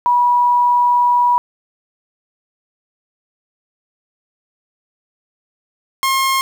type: tone pair in turn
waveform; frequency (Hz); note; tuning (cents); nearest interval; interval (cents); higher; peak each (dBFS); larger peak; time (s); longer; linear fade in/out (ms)
sine / sawtooth; 972 / 1070.8; B5 / C6; -28 / +40; major second; 168; second; -10; neither; 0.06-1.38 / 6.03-6.41; first; 0
effects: 8-bit